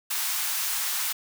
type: high-pass noise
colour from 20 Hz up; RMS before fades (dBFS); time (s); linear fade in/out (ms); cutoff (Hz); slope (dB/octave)
white; -28; 0.1-1.13; 10; 850; 24
effects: none